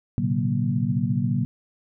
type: tone cluster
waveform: sine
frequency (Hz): 114.4 / 128.3 / 143.4 / 186.5 / 234.4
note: A#2 / C3 / D3 / F#3 / A#3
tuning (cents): -32 / -34 / -41 / +14 / +10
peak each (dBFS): -27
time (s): 0.18-1.45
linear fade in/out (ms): 0
effects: none